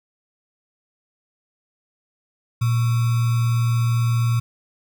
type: tone with sample-and-hold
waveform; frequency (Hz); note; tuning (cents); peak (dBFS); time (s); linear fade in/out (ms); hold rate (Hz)
sine; 117.2; A#2; +10; -16; 2.61-4.4; 10; 1225
effects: none